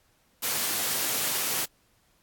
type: high-pass noise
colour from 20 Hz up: white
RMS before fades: -28 dBFS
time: 0.42-1.66 s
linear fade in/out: 20 ms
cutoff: 110 Hz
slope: 12 dB/octave
effects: pink hiss -66 dBFS RMS until 2.22 s + AAC 64 kbps